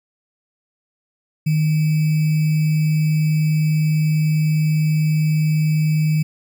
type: tone with sample-and-hold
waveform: sine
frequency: 154.9 Hz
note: D#3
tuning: 7 cents flat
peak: -14 dBFS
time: 1.46-6.23 s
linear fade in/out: 10 ms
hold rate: 2450 Hz
effects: none